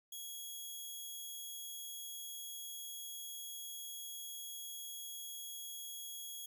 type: tone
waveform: 10% pulse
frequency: 3322 Hz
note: G#7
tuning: in tune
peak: -36 dBFS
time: 0.12-6.46 s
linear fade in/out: 5 ms
effects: none